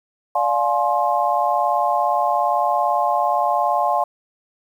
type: chord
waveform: sine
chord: D half-diminished seventh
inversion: none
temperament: just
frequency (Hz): 587.3 / 704.8 / 845.8 / 1057.2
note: D5 / F5 / Ab5 / C6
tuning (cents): 0 / +16 / +31 / +18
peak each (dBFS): -24 / -20 / -21 / -22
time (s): 0.35-4.04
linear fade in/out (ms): 5
effects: 8-bit